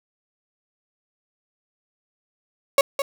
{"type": "tone with echo", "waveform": "35% pulse", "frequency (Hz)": 554.4, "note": "C#5", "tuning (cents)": 0, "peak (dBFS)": -10, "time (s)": [2.78, 2.81], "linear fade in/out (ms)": 2, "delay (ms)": 210, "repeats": 1, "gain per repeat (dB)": -9, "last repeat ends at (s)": 3.02, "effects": []}